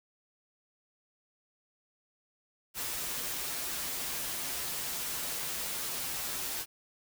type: noise with comb filter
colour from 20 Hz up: white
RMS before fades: -36 dBFS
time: 2.74-6.66 s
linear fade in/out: 50 ms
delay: 9.5 ms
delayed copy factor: -0.6
effects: none